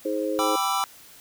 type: harmonic tone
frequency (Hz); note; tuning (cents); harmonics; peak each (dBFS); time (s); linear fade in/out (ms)
105.4; G#2; +26; 3 / 4 / 5; -28 / -30 / -27; 0.05-0.56; 5
type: chord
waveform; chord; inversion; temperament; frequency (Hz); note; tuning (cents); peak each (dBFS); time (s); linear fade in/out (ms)
square; E minor seventh; first; equal with one note detuned; 784 / 987.8 / 1174.7 / 1330.8; G5 / B5 / D6 / E6; 0 / 0 / 0 / +16; -29; 0.39-0.84; 0
effects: white hiss -49 dBFS RMS until 1.2 s